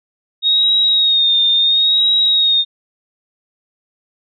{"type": "tone with vibrato", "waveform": "sine", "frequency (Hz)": 3729, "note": "A#7", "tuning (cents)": 0, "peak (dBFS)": -10, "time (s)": [0.42, 2.65], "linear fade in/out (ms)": 50, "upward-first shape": "sine", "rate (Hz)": 0.73, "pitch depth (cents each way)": 49, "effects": []}